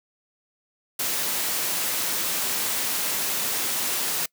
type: noise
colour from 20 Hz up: white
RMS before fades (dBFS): -26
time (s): 0.99-4.26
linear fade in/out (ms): 5
effects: noise-tail reverb RT60 0.1 s tail -25 dB re dry + high-pass 150 Hz 12 dB/octave